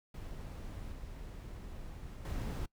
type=noise with level steps; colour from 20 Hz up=brown; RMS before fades=-44 / -46 / -37 dBFS; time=0.14-2.66 s; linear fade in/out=5 ms; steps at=0.92 / 2.25 s; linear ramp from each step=2 ms; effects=noise-tail reverb RT60 0.1 s tail -22 dB re dry